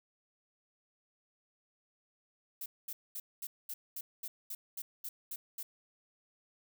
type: noise bursts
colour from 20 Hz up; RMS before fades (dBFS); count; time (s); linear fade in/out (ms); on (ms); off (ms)
violet; -41; 12; 2.61-5.63; 5; 50; 220
effects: none